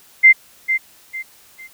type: tone with echo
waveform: sine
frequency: 2085 Hz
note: C7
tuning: 7 cents flat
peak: -4 dBFS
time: 0.23-0.33 s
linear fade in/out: 20 ms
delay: 450 ms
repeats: 3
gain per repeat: -10 dB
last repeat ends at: 1.68 s
effects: white hiss -49 dBFS RMS until 1.73 s